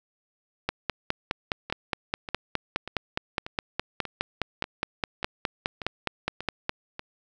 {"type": "two click trains", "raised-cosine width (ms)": 0.3, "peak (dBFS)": [-9, -19], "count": [30, 10], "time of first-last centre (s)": [[0.69, 6.694], [1.7, 6.994]], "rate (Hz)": [4.83, 1.7], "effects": []}